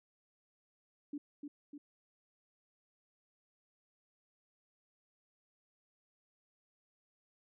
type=tone with echo; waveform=sine; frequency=290.4 Hz; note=D4; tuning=19 cents flat; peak=-38 dBFS; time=1.13-1.18 s; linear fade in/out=5 ms; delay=300 ms; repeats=2; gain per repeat=-4 dB; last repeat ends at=1.78 s; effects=none